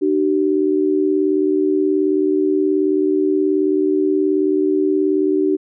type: tone pair together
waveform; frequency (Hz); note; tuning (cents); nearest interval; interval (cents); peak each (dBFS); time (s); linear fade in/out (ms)
sine; 302.6 / 381.3; D#4 / G4; -48 / -48; major third; 400; -17 / -16; 0.01-5.57; 20
effects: none